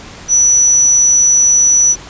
sine tone, 5920 Hz, F#8, in tune, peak -6 dBFS, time 0.28-1.96 s, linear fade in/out 50 ms, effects pink hiss -33 dBFS RMS until 2.09 s + resampled to 16000 Hz

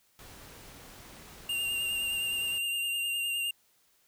pink noise, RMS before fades -50 dBFS, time 0.19-2.58 s, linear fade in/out 0 ms
square tone with vibrato, 2794 Hz, F7, in tune, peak -30 dBFS, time 1.49-3.51 s, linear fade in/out 5 ms, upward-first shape triangle, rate 9.7 Hz, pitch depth 28 cents each way
effects white hiss -68 dBFS RMS until 4.07 s

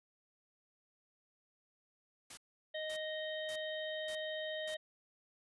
white noise bursts, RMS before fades -50 dBFS, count 5, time 2.3-4.745 s, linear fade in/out 5 ms, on 73 ms, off 520 ms
harmonic tone, 622 Hz, D#5, 1 cent flat, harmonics 1 / 3 / 5 / 6, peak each -40 / -45 / -47 / -48 dBFS, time 2.74-4.77 s, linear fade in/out 10 ms
effects resampled to 24000 Hz

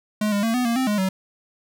square tone with pitch steps, 211.8 / 203 / 226.9 / 249.3 / 233 / 260.5 / 208.4 / 189.3 Hz, G#3 / G#3 / A#3 / B3 / A#3 / C4 / G#3 / F#3, +34 / -39 / -47 / +16 / -1 / -7 / +6 / +40 cents, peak -20 dBFS, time 0.21-1.09 s, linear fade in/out 5 ms, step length 110 ms, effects none

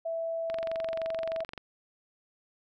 sine tone with pitch glide, 659.3 to 654 Hz, E5 to E5, 0 to -14 cents, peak -30 dBFS, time 0.05-1.44 s, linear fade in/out 10 ms, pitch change -14 cents, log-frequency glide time 0.45-0.98 s
click train, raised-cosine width 0.3 ms, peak -23 dBFS, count 26, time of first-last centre 0.5-1.578 s, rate 23.2 Hz
effects none

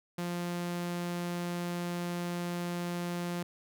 sawtooth tone, 174.61 Hz, F3, in tune, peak -29 dBFS, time 0.18-3.43 s, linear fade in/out 5 ms, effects none

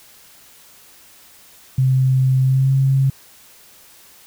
sine tone with pitch glide, 130.81 to 134.72 Hz, C3 to C#3, 0 to -49 cents, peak -12 dBFS, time 1.78-3.1 s, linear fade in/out 5 ms, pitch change +51 cents, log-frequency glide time 2.42-2.73 s, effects white hiss -47 dBFS RMS until 4.26 s

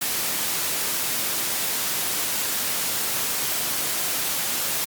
white noise, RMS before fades -25 dBFS, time 0.01-4.85 s, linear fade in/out 10 ms, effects high-pass 100 Hz 12 dB/octave + Opus 48 kbps

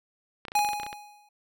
clicks, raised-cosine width 0.3 ms, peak -21 dBFS, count 12, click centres 0.452 / 0.483 / 0.519 / 0.553 / 0.591 / 0.648 / 0.689 / 0.733 / 0.799 / 0.833 / 0.865 / 0.929 s
square tone with exponential decay, 830.6 Hz, G#5, in tune, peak -20 dBFS, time 0.55-1.29 s, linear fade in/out 5 ms, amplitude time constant 160 ms
effects none

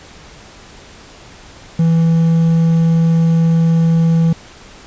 triangle tone with quantisation, 164.81 Hz, E3, in tune, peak -7 dBFS, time 1.79-4.33 s, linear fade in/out 5 ms, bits 6, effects pink hiss -39 dBFS RMS until 4.86 s + resampled to 16000 Hz

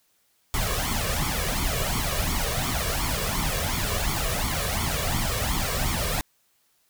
pink noise with flanger, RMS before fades -26 dBFS, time 0.54-6.21 s, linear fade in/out 0 ms, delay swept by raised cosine 0.89 to 1.79 ms, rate 2.8 Hz, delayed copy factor +0.75, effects white hiss -67 dBFS RMS until 6.89 s

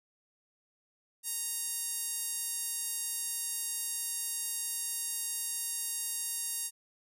5% pulse tone with band-pass filter, 932.3 Hz, A#5, in tune, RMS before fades -36 dBFS, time 1.23-6.71 s, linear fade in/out 50 ms, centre 11000 Hz, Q 1.3, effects none

